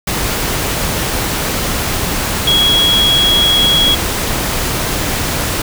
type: tone in noise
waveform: sine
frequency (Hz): 3322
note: G#7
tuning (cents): 0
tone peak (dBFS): -9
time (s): 2.47-3.95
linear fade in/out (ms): 5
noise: pink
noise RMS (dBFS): -17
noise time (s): 0.07-5.62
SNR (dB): +5
effects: none